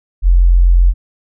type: tone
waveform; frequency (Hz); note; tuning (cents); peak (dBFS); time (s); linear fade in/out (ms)
sine; 43.89; F1; +9; -5; 0.22-0.94; 50
effects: none